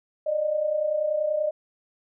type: tone pair together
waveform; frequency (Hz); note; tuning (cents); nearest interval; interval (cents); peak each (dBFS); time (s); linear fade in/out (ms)
sine; 582 / 612.3; D5 / D#5; -16 / -28; minor second; 88; -29 / -23; 0.26-1.51; 10
effects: none